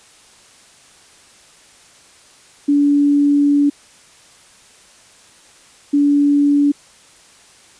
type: tone bursts at uneven times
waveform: sine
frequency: 287.3 Hz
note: D4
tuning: 38 cents flat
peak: -10 dBFS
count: 2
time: 2.68-3.7 / 5.93-6.72 s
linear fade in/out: 10 ms
effects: white hiss -47 dBFS RMS until 7.79 s + resampled to 22050 Hz